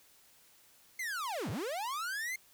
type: linear two-way sweep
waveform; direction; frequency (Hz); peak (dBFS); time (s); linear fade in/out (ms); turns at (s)
45% pulse; down then up; 2134 to 86.1 to 2134; -35; 0.99-2.36; 5; 1.5
effects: white hiss -63 dBFS RMS until 2.53 s